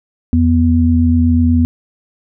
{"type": "tone pair together", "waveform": "sine", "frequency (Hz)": [84.3, 244.9], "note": ["E2", "B3"], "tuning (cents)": [39, -14], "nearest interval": "octave + tritone", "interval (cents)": 1847, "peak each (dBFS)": -11, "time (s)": [0.33, 1.65], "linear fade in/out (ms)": 0, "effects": []}